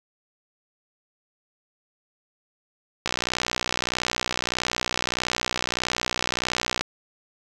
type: click train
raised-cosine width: 0.2 ms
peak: -6 dBFS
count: 232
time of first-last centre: 3.06-6.81 s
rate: 61.6 Hz
effects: none